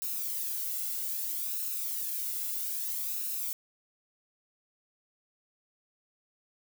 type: noise with flanger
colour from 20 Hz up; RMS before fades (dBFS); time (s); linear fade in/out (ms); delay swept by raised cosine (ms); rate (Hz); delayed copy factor
violet; -34; 0.02-3.53; 0; 0.74 to 1.47; 0.62; +0.55
effects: none